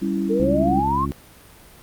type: chord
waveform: sine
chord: C# diminished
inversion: second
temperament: equal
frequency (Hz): 196 / 277.2 / 329.6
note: G3 / C#4 / E4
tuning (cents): 0 / 0 / 0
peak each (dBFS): -23 / -26 / -25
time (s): 0.01-0.81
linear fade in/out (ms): 20
type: exponential sweep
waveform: sine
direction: up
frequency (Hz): 436 to 1113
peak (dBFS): -19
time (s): 0.29-1.06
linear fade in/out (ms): 20
type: harmonic tone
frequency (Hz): 69.3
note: C#2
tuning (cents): 0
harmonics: 1 / 2 / 3 / 4 / 5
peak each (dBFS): -28 / -28 / -29 / -29 / -32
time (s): 0.4-1.12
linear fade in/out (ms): 0
effects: pink hiss -47 dBFS RMS until 1.82 s + Opus 48 kbps